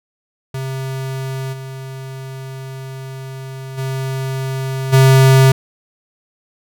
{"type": "tone with level steps", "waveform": "square", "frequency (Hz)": 132.9, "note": "C3", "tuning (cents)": 27, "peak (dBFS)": [-22, -28, -20, -7], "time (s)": [0.54, 5.52], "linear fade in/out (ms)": 5, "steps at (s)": [1.52, 3.77, 4.92], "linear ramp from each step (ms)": 20, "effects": []}